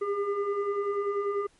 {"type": "tone with frequency modulation", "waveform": "sine", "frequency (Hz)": 406.1, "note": "G#4", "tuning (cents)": -39, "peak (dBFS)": -26, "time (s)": [0.01, 1.47], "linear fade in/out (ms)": 10, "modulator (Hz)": 802, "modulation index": 0.86, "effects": ["pink hiss -63 dBFS RMS until 1.59 s", "MP3 48 kbps"]}